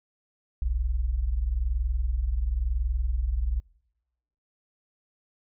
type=tone pair together; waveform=sine; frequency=40.93 / 61.9 Hz; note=E1 / B1; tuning=-12 / +5 cents; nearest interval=perfect fifth; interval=717 cents; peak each=-28 / -25 dBFS; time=0.62-3.6 s; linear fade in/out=0 ms; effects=noise-tail reverb RT60 1.0 s tail -26 dB re dry